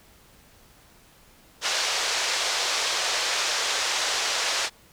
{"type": "band-pass noise", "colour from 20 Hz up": "white", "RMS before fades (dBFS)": -26, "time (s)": [1.61, 4.7], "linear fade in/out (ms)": 50, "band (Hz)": [450, 6300], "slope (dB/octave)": 24, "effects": ["pink hiss -55 dBFS RMS until 4.92 s"]}